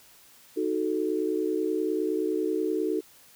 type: chord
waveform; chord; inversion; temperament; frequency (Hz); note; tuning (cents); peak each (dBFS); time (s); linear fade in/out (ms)
sine; D# diminished; none; equal; 311.1 / 370 / 440; D#4 / F#4 / A4; 0 / 0 / 0; -29; 0.56-3.01; 20
effects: white hiss -55 dBFS RMS until 3.35 s